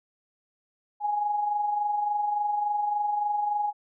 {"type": "tone with amplitude modulation", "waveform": "sine", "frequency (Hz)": 830.6, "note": "G#5", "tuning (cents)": 0, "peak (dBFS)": -22, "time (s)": [1, 3.73], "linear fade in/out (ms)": 50, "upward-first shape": "sine", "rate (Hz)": 23.5, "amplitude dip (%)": 45, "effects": []}